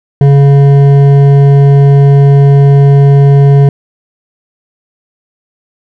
triangle tone with hard clipping, 140.2 Hz, C#3, 20 cents sharp, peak -3 dBFS, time 0.21-3.69 s, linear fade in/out 2 ms, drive 13 dB, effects none

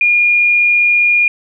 sine tone, 2425 Hz, D#7, 45 cents flat, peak -8 dBFS, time 0.01-1.28 s, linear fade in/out 2 ms, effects none

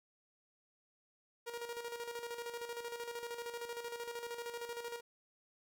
sawtooth tone with tremolo, 472.8 Hz, A#4, 24 cents sharp, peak -36 dBFS, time 1.46-5.01 s, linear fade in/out 20 ms, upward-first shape square, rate 13 Hz, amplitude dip 55%, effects none

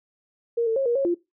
sine tone with pitch steps, 467.4 / 448.7 / 542 / 475.1 / 547 / 347 Hz, A#4 / A4 / C#5 / A#4 / C#5 / F4, +5 / +34 / -39 / +33 / -23 / -11 cents, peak -19 dBFS, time 0.57-1.146 s, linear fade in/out 10 ms, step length 96 ms, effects noise-tail reverb RT60 0.2 s tail -19 dB re dry

